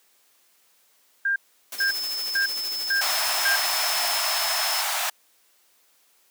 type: tone bursts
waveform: sine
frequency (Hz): 1598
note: G6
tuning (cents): +33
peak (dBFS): -20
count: 5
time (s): 1.25-3.56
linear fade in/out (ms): 5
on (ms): 110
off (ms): 440
type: noise with tremolo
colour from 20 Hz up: white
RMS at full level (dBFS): -34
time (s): 1.72-4.18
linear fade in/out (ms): 2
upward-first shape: sine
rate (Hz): 13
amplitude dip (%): 50
type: tone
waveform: triangle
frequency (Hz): 5240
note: E8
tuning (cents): -11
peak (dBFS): -26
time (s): 1.78-4.82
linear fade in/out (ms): 10
type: high-pass noise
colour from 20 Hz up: pink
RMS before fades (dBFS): -26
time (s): 3.01-5.1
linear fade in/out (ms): 5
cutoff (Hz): 620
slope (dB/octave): 96
effects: white hiss -62 dBFS RMS until 6.3 s + high-pass 300 Hz 12 dB/octave